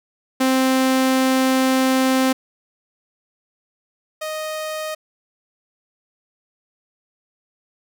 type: tone pair in turn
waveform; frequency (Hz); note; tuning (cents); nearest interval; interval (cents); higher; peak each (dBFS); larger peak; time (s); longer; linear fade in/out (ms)
sawtooth; 261.6 / 622.2; C4 / D#5; 0 / 0; octave + minor third; 1500; second; -11 / -21; first; 0.4-2.33 / 4.21-4.95; first; 10
effects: none